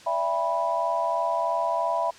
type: tone cluster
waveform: sine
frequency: 585 / 668 / 800 / 983 Hz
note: D5 / E5 / G5 / B5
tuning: -7 / +23 / +35 / -8 cents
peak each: -33 / -26 / -33 / -26 dBFS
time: 0.06-2.11 s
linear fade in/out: 10 ms
effects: white hiss -48 dBFS RMS until 2.18 s + low-pass 6000 Hz 12 dB/octave